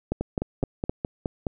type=two click trains; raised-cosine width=2 ms; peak=-11 / -13 dBFS; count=4 / 7; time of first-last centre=0.12-0.895 / 0.21-1.468 s; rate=3.87 / 4.77 Hz; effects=none